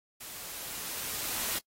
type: noise with level ramp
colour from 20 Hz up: white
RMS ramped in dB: -44 to -32 dBFS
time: 0.2-1.59 s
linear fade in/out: 10 ms
effects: noise-tail reverb RT60 0.1 s tail -25 dB re dry + AAC 48 kbps